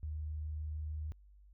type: tone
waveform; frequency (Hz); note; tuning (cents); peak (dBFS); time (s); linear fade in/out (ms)
sine; 76.7; D#2; -24; -37; 0.03-1.12; 0
effects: added 50 Hz sine -57 dBFS peak until 1.53 s